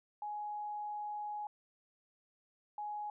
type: tone pair in turn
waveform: sine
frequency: 836 / 836 Hz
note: G#5 / G#5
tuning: +11 / +11 cents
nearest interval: unison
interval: 0 cents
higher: neither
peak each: -38 / -38 dBFS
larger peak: neither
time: 0.22-1.47 / 2.78-3.1 s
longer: first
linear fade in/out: 2 ms
effects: none